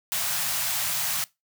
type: band-stop noise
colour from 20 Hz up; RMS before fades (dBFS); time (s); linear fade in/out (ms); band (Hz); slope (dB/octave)
white; -27; 0.12-1.24; 0; 190 to 620; 48
effects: noise-tail reverb RT60 0.2 s tail -21 dB re dry + high-pass 100 Hz 12 dB/octave